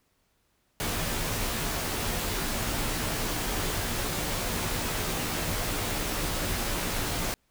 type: noise with comb filter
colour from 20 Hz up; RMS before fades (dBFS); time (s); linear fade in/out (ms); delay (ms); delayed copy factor
pink; -30; 0.8-7.34; 0; 15; -0.55
effects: pink hiss -71 dBFS RMS until 7.5 s